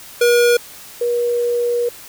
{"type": "tone pair in turn", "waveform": ["square", "sine"], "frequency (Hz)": [479.4, 479.4], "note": ["A#4", "A#4"], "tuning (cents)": [48, 48], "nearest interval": "unison", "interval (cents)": 0, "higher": "neither", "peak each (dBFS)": [-11, -15], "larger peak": "first", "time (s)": [[0.21, 0.57], [1.01, 1.89]], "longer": "second", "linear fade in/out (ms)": 5, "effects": ["white hiss -38 dBFS RMS until 2.08 s"]}